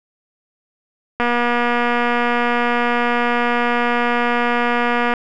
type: click train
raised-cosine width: 0.5 ms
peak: -4 dBFS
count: 946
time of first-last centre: 1.2-5.138 s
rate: 240 Hz
effects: none